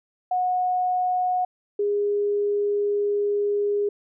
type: tone pair in turn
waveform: sine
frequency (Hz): 730 / 409.7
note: F#5 / G#4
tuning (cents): -24 / -24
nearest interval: minor seventh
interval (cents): 1000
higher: first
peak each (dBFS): -20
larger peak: neither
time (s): 0.31-1.45 / 1.79-3.89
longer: second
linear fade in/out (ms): 5
effects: none